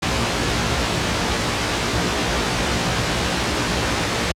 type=noise with comb filter; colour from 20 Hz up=pink; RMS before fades=-20 dBFS; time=0.02-4.32 s; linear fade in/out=10 ms; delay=17 ms; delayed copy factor=+0.8; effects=high-pass 60 Hz 12 dB/octave + low-pass 6000 Hz 12 dB/octave